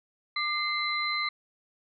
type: tone cluster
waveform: sine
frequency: 1195 / 2086 / 4049 Hz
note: D6 / C7 / B7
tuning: +30 / -6 / +42 cents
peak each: -32 / -30 / -32 dBFS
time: 0.36-1.29 s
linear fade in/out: 5 ms
effects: none